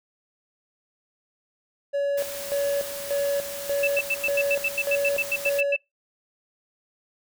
triangle tone with tremolo, 565 Hz, C#5, 33 cents sharp, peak -20 dBFS, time 1.93-5.76 s, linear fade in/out 20 ms, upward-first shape square, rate 1.7 Hz, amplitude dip 75%
white noise, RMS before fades -36 dBFS, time 2.17-5.61 s, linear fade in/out 10 ms
sine tone bursts, 2647 Hz, E7, 7 cents sharp, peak -21 dBFS, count 15, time 3.83-5.765 s, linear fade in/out 5 ms, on 45 ms, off 90 ms
effects noise-tail reverb RT60 0.2 s tail -26 dB re dry

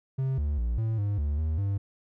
triangle tone with pitch steps, 132.8 / 73.1 / 58.3 / 111.7 / 102 / 72.9 / 78.5 / 99.4 Hz, C3 / D2 / A#1 / A2 / G#2 / D2 / D#2 / G2, +26 / -7 / +1 / +27 / -31 / -12 / +16 / +25 cents, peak -23 dBFS, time 0.18-1.78 s, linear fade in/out 10 ms, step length 200 ms, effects none

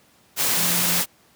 sine tone in noise, 174.61 Hz, F3, in tune, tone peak -29 dBFS, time 0.56-1.03 s, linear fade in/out 50 ms, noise white, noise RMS -21 dBFS, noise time 0.36-1.06 s, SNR -11 dB, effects pink hiss -57 dBFS RMS until 1.35 s + high-pass 100 Hz 12 dB/octave

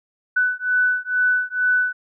sine beating tone pair, 1493 / 1495.2 Hz, F#6 / F#6, +15 / +18 cents, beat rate 2.2 Hz, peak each -20 dBFS, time 0.36-1.93 s, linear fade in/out 10 ms, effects none

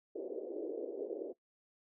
white band-pass noise, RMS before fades -41 dBFS, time 0.15-1.33 s, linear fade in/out 10 ms, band 320 to 520 Hz, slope 48 dB/octave, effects noise-tail reverb RT60 0.1 s tail -17 dB re dry

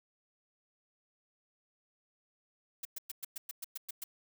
blue noise bursts, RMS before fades -40 dBFS, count 10, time 2.83-4.04 s, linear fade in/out 5 ms, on 22 ms, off 110 ms, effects none

